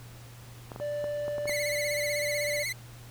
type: clicks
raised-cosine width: 1 ms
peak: -25 dBFS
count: 8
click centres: 0.718 / 0.761 / 0.8 / 1.042 / 1.281 / 1.382 / 1.456 / 1.495 s
type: tone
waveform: triangle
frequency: 587.3 Hz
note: D5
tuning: in tune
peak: -28 dBFS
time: 0.8-2.64 s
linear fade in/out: 20 ms
type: tone with vibrato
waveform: sawtooth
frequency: 2101 Hz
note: C7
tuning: 7 cents sharp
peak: -27 dBFS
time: 1.47-2.73 s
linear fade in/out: 10 ms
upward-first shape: sine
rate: 16 Hz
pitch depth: 95 cents each way
effects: added 119 Hz sine -46 dBFS peak until 3.1 s + pink hiss -52 dBFS RMS until 3.1 s